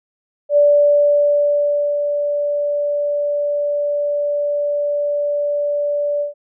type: tone with ADSR envelope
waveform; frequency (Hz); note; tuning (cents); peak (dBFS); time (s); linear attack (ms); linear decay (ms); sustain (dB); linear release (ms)
sine; 582; D5; -16; -8; 0.49-6.34; 79; 1400; -8; 130
effects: none